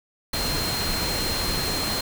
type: tone in noise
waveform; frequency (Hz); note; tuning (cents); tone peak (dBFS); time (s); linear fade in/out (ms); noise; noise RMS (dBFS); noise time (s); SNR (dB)
sine; 4186; C8; 0; -28; 0.33-2.01; 5; pink; -27; 0.33-2.01; -4
effects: none